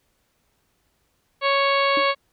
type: harmonic tone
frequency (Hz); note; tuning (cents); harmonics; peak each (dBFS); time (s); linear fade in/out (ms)
554.4; C#5; 0; 1 / 2 / 3 / 4 / 5 / 6 / 7 / 8; -22 / -21 / -30 / -25 / -30 / -31 / -34 / -32; 1.41-2.15; 50
type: tone with exponential decay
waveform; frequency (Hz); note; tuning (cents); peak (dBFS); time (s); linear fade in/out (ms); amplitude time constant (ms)
sine; 300; D4; +37; -23; 1.97-2.08; 2; 22
effects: pink hiss -68 dBFS RMS until 2.32 s